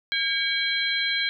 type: harmonic tone with a mistuned harmonic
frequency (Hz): 809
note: G#5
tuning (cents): -46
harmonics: 2 / 3 / 4 / 5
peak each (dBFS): -28 / -28 / -28 / -28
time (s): 0.12-1.29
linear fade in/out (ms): 0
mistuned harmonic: 3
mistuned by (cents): -120
effects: none